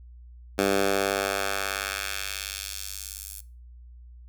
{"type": "tone with high-pass filter sweep", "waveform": "10% pulse", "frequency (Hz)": 98.5, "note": "G2", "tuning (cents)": 9, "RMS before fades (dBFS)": -29, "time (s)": [0.58, 3.41], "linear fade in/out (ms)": 10, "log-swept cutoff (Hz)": [270, 10000], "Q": 0.84, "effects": ["noise-tail reverb RT60 0.3 s tail -17 dB re dry", "added 60 Hz sine -44 dBFS peak until 4.28 s"]}